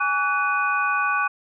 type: tone cluster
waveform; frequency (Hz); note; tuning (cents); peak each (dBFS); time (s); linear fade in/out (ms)
sine; 827 / 1139 / 1486 / 2486; G#5 / C#6 / F#6 / D#7; -8 / +47 / +7 / -2; -29 / -23 / -23 / -28; 0-1.28; 10
effects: none